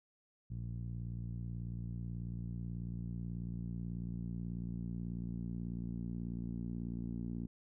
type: tone with low-pass filter sweep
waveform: 10% pulse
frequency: 58.27 Hz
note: A#1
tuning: in tune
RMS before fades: -41 dBFS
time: 0.5-7.47 s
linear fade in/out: 10 ms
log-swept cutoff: 130 to 230 Hz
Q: 2.1
effects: none